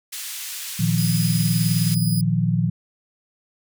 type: band-pass noise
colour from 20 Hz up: white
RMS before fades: -32 dBFS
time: 0.12-1.95 s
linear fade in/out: 10 ms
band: 2000 to 14000 Hz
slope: 12 dB/octave
type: chord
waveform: sine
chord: Bb suspended fourth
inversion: none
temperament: just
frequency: 116.54 / 155.39 / 174.81 Hz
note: Bb2 / Eb3 / F3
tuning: 0 / -2 / +2 cents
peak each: -22 / -22 / -21 dBFS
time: 0.79-2.7 s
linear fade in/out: 10 ms
type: tone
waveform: 5% pulse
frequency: 4978 Hz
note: D#8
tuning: in tune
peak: -21 dBFS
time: 0.98-2.21 s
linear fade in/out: 2 ms
effects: none